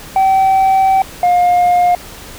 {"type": "tone pair in turn", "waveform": "sine", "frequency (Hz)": [769, 710.4], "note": ["G5", "F5"], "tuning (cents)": [-33, 29], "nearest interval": "minor second", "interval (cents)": 138, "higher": "first", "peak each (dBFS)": -5, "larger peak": "neither", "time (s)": [[0.16, 1.02], [1.23, 1.95]], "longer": "first", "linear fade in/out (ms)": 2, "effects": ["tanh soft clip ceiling -7 dBFS", "pink hiss -33 dBFS RMS until 2.38 s"]}